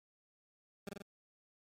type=tone with echo; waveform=20% pulse; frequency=200 Hz; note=G3; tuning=35 cents sharp; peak=-35 dBFS; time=0.87-0.89 s; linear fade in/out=2 ms; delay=44 ms; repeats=3; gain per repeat=-2 dB; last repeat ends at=1.022 s; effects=MP3 64 kbps